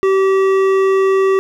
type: tone with hard clipping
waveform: triangle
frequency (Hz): 385.2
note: G4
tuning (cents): -30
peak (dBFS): -12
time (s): 0.03-1.39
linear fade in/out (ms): 0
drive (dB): 15
effects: none